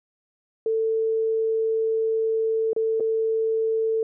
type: tone with dropouts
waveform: sine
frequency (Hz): 445.3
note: A4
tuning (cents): +21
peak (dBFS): -20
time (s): 0.66-4.03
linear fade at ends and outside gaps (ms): 2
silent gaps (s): 2.732-2.763 / 2.999-3.005
effects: none